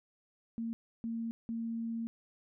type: tone bursts at uneven times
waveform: sine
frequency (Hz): 229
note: A#3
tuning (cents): -31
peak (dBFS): -34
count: 3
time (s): 0.58-0.73 / 1.04-1.31 / 1.49-2.07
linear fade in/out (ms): 0
effects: none